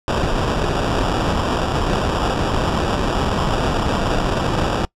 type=noise with sample-and-hold; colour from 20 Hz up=pink; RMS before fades=-19 dBFS; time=0.08-4.85 s; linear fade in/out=0 ms; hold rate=2100 Hz; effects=noise-tail reverb RT60 0.1 s tail -23 dB re dry + low-pass 6000 Hz 12 dB/octave